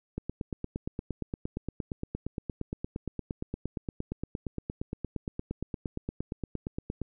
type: click train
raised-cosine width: 3 ms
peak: -20 dBFS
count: 60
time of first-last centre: 0.18-7.017 s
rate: 8.63 Hz
effects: none